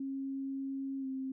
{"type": "tone with pitch glide", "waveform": "sine", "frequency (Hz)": [270.9, 264.7], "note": ["C#4", "C4"], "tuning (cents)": [-40, 20], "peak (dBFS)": -35, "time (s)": [0, 1.32], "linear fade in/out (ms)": 5, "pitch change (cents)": -40, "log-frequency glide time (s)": [1, 1.06], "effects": []}